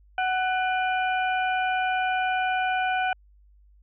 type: harmonic tone with a mistuned harmonic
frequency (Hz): 745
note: F#5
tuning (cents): +12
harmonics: 1 / 2 / 3 / 4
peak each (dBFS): -24 / -28 / -33 / -38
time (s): 0.18-3.13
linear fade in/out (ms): 2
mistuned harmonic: 3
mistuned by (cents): +130
effects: added 50 Hz sine -53 dBFS peak until 3.82 s